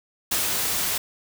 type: noise with ADSR envelope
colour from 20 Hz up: white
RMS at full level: -23 dBFS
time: 0.31-0.98 s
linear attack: 9 ms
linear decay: 150 ms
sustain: -2 dB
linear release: 5 ms
effects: none